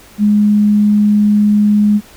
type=tone; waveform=sine; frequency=208.3 Hz; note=G#3; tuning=5 cents sharp; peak=-7 dBFS; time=0.18-2.01 s; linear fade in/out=50 ms; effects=pink hiss -41 dBFS RMS until 2.16 s